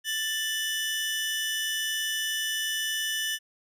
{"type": "tone pair together", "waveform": "sawtooth", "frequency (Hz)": [1764, 2967], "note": ["A6", "F#7"], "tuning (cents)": [4, 4], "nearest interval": "major sixth", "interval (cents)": 900, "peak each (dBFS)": -27, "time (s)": [0.04, 3.39], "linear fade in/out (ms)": 50, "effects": ["resampled to 32000 Hz"]}